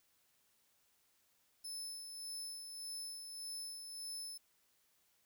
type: tone with tremolo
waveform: 20% pulse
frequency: 5250 Hz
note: E8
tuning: 8 cents flat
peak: -37 dBFS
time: 1.64-4.38 s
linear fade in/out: 10 ms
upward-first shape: sine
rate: 1.7 Hz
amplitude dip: 45%
effects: white hiss -75 dBFS RMS until 5.25 s